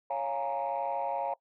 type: chord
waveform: sine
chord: Bb minor seventh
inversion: first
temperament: equal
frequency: 554.4 / 698.5 / 830.6 / 932.3 Hz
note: Db5 / F5 / Ab5 / Bb5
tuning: 0 / 0 / 0 / 0 cents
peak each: -34 dBFS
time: 0.1-1.34 s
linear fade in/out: 5 ms
effects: noise-tail reverb RT60 0.1 s tail -21 dB re dry + tanh soft clip ceiling -24 dBFS